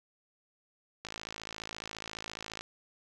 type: click train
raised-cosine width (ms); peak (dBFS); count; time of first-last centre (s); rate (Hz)
0.2; -22; 86; 1.05-2.61; 54.5
effects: none